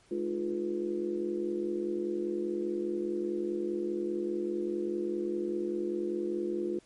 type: harmonic tone with a mistuned harmonic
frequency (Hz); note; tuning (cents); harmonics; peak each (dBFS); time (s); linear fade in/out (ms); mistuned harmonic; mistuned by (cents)
70.4; C#2; +27; 3 / 4 / 5 / 6 / 7; -39 / -39 / -31 / -43 / -42; 0.11-6.79; 5; 4; +150
effects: pink hiss -63 dBFS RMS until 6.85 s + MP3 48 kbps